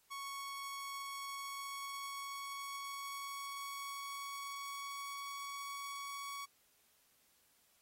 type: tone with pitch glide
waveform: sawtooth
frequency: 1108.7 to 1120.9 Hz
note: C#6 to C#6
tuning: 0 to +19 cents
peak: -39 dBFS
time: 0.1-6.46 s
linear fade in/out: 20 ms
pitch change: +19 cents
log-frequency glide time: 1.15-5.41 s
effects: white hiss -72 dBFS RMS until 7.81 s + AAC 48 kbps